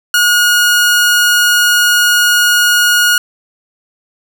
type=tone; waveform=sawtooth; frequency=1440 Hz; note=F#6; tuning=47 cents flat; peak=-4 dBFS; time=0.14-3.18 s; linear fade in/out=2 ms; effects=none